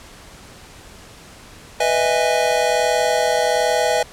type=chord; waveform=square; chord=E major seventh; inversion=second; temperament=just; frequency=494.4 / 618.1 / 659.3 / 824.1 Hz; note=B4 / D#5 / E5 / G#5; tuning=+2 / -12 / 0 / -14 cents; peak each=-22 dBFS; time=1.8-4.03 s; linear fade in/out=5 ms; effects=pink hiss -42 dBFS RMS until 4.12 s + low-pass 10000 Hz 12 dB/octave